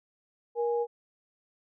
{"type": "tone pair together", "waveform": "sine", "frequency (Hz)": [473.2, 828], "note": ["A#4", "G#5"], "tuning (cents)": [26, -5], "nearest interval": "minor seventh", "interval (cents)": 969, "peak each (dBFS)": [-26, -34], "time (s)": [0.55, 0.87], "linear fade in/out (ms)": 50, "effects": []}